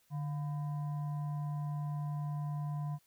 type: tone with frequency modulation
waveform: sine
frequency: 148.3 Hz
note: D3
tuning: 17 cents sharp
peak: -34 dBFS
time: 0.1-2.99 s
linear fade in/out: 50 ms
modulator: 856 Hz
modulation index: 0.3
effects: white hiss -71 dBFS RMS until 3.06 s